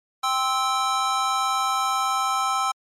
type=chord; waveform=square; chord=C major; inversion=second; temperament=just; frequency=784.9 / 1046.5 / 1308.1 Hz; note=G5 / C6 / E6; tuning=+2 / 0 / -14 cents; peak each=-27 / -28 / -24 dBFS; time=0.23-2.72 s; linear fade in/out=10 ms; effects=low-pass 9000 Hz 12 dB/octave + MP3 64 kbps